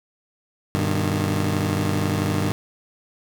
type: chord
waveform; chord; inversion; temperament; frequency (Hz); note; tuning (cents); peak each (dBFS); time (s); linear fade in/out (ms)
20% pulse; G augmented; none; just; 98 / 122.5 / 153.12; G2 / B2 / D#3; 0 / -14 / -27; -18 / -24 / -20; 0.75-2.52; 0
effects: none